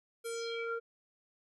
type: tone with low-pass filter sweep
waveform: square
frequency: 462.2 Hz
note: A#4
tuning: 15 cents flat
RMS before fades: -38 dBFS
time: 0.24-0.8 s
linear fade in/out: 20 ms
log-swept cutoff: 12000 to 1000 Hz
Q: 3.9
effects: none